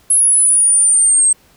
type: exponential sweep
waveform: sine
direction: down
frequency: 10700 to 8310 Hz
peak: -8 dBFS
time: 0.1-1.33 s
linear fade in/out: 5 ms
effects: pink hiss -51 dBFS RMS until 1.56 s